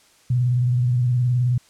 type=tone with vibrato; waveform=sine; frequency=123.47 Hz; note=B2; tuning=in tune; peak=-16 dBFS; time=0.3-1.58 s; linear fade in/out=5 ms; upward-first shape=square; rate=19 Hz; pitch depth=46 cents each way; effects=white hiss -55 dBFS RMS until 1.69 s + low-pass 9000 Hz 12 dB/octave